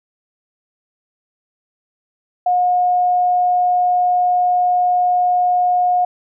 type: tone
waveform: sine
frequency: 720 Hz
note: F#5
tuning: 47 cents flat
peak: -12 dBFS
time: 2.46-6.05 s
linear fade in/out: 5 ms
effects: none